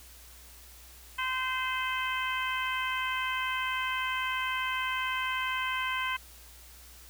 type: harmonic tone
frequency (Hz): 516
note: C5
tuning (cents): -24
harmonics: 2 / 3 / 4 / 5 / 6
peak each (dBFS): -33 / -35 / -36 / -37 / -38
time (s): 1.18-6.17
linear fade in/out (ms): 10
effects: added 60 Hz sine -53 dBFS peak until 7.09 s + white hiss -53 dBFS RMS until 7.09 s